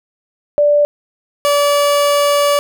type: tone pair in turn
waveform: sine / 30% pulse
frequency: 586 / 576.3 Hz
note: D5 / D5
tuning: -4 / -33 cents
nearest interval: unison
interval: 29 cents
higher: first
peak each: -8 dBFS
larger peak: neither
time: 0.58-0.85 / 1.45-2.59 s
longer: second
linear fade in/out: 0 ms
effects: none